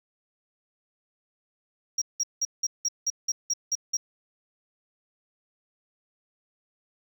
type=tone bursts; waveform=sine; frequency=5650 Hz; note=F8; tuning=19 cents sharp; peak=-21 dBFS; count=10; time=1.98-3.97 s; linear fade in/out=5 ms; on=37 ms; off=180 ms; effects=tanh soft clip ceiling -21 dBFS + 10-bit

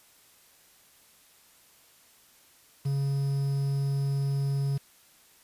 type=tone with quantisation; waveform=triangle; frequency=138.59 Hz; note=C#3; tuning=in tune; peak=-23 dBFS; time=2.85-4.78 s; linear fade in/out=10 ms; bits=8; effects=white hiss -59 dBFS RMS until 5.43 s + resampled to 32000 Hz

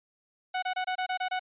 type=tone bursts; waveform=sawtooth; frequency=740 Hz; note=F#5; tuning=in tune; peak=-24 dBFS; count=8; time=0.54-1.395 s; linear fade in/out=10 ms; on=85 ms; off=25 ms; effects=resampled to 8000 Hz

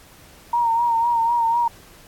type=tone with vibrato; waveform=sine; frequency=932.3 Hz; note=A#5; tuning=in tune; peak=-16 dBFS; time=0.53-1.68 s; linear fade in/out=5 ms; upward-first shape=sine; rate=4 Hz; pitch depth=44 cents each way; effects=pink hiss -48 dBFS RMS until 2.07 s + AAC 64 kbps

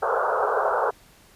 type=band-pass noise; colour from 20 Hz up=pink; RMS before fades=-23 dBFS; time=0.02-0.91 s; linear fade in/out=10 ms; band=410 to 1500 Hz; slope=96 dB/octave; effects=pink hiss -54 dBFS RMS until 1.35 s + resampled to 32000 Hz

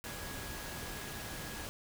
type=tone in noise; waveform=sine; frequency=1661.2 Hz; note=G#6; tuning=in tune; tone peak=-51 dBFS; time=0.05-1.66 s; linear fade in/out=0 ms; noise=pink; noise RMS=-43 dBFS; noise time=0.04-1.69 s; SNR=-11 dB; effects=none

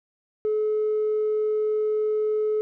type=tone with tanh clipping; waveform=triangle; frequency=428.3 Hz; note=A4; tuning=47 cents flat; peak=-21 dBFS; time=0.45-2.61 s; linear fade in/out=0 ms; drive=5 dB; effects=none

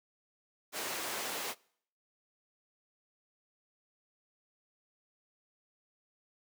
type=high-pass noise; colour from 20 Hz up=pink; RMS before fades=-38 dBFS; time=0.72-1.55 s; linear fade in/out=50 ms; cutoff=430 Hz; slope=12 dB/octave; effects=noise-tail reverb RT60 0.6 s tail -24 dB re dry

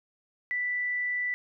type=tone; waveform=sine; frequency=1975.5 Hz; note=B6; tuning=in tune; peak=-27 dBFS; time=0.51-1.34 s; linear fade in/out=0 ms; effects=none

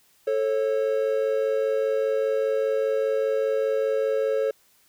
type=tone pair together; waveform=triangle; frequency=440 / 545 Hz; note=A4 / C#5; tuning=0 / -29 cents; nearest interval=major third; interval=371 cents; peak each=-22 dBFS; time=0.27-4.51 s; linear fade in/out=5 ms; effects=white hiss -61 dBFS RMS until 4.88 s

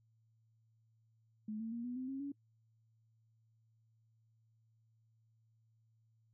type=tone with pitch steps; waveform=sine; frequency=214.4 / 224.4 / 234.9 / 245.9 / 257.3 / 269.3 / 281.9 Hz; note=A3 / A3 / A#3 / B3 / C4 / C#4 / C#4; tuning=-45 / +34 / +13 / -7 / -29 / -50 / +29 cents; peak=-39 dBFS; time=1.48-2.32 s; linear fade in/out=5 ms; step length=120 ms; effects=noise-tail reverb RT60 0.1 s tail -24 dB re dry + added 112 Hz sine -70 dBFS peak until 6.33 s

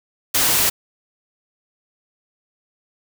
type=noise; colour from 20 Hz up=white; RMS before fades=-17 dBFS; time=0.34-0.7 s; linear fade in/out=10 ms; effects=none

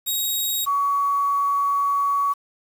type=tone pair in turn; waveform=10% pulse / sine; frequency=3784 / 1127.4 Hz; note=A#7 / C#6; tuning=+25 / +29 cents; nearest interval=octave + major sixth; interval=2096 cents; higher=first; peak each=-14 / -18 dBFS; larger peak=first; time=0.06-0.66 / 0.66-2.34 s; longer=second; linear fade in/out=20 ms; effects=7-bit

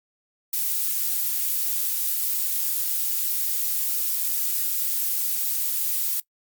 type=noise with amplitude modulation; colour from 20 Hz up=violet; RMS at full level=-22 dBFS; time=0.53-6.2 s; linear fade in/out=2 ms; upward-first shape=sine; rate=281 Hz; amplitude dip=55%; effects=noise-tail reverb RT60 0.1 s tail -23 dB re dry + Opus 48 kbps

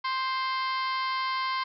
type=harmonic tone; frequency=524 Hz; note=C5; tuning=2 cents sharp; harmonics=2 / 3 / 4 / 5 / 6 / 7 / 8 / 9 / 10; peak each=-28 / -39 / -35 / -47 / -40 / -47 / -41 / -42 / -48 dBFS; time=0.04-1.64 s; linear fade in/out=10 ms; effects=none

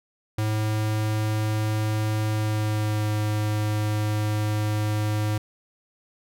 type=tone with pitch glide; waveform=square; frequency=107.8 to 106.19 Hz; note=A2 to G#2; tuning=-35 to +39 cents; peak=-23 dBFS; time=0.38-5.38 s; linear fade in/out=5 ms; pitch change=-26 cents; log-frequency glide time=2.3-3.1 s; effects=none

